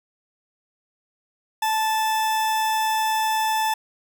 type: tone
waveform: 40% pulse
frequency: 876 Hz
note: A5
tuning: 8 cents flat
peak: -19 dBFS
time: 1.62-3.74 s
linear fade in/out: 5 ms
effects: none